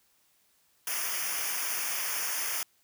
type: noise with comb filter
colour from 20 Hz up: white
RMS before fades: -32 dBFS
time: 0.87-2.63 s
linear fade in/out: 2 ms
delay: 0.25 ms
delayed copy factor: -0.95
effects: white hiss -68 dBFS RMS until 2.83 s